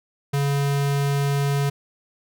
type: tone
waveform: square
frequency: 141 Hz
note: C#3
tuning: 30 cents sharp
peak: -20 dBFS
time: 0.33-1.7 s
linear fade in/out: 10 ms
effects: none